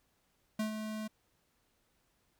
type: tone with ADSR envelope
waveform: square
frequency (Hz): 216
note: A3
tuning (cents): -32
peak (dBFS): -31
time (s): 0.59-1.08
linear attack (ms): 6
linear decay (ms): 110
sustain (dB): -7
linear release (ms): 12
effects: pink hiss -75 dBFS RMS until 2.39 s